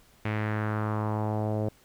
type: tone with low-pass filter sweep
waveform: sawtooth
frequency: 107.1 Hz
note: A2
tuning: 46 cents flat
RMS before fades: -29 dBFS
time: 0.25-1.69 s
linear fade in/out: 5 ms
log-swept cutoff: 2300 to 560 Hz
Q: 2.5
effects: pink hiss -60 dBFS RMS until 1.84 s